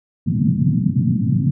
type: band-pass noise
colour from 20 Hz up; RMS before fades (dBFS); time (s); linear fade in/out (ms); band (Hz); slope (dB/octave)
pink; -17; 0.26-1.51; 10; 110 to 240; 48
effects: none